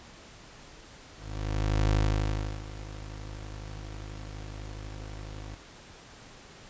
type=tone with ADSR envelope; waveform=25% pulse; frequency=52.1 Hz; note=G#1; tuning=6 cents sharp; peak=-18 dBFS; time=1.16-5.55 s; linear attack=760 ms; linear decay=700 ms; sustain=-17 dB; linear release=4 ms; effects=pink hiss -50 dBFS RMS until 6.69 s + resampled to 16000 Hz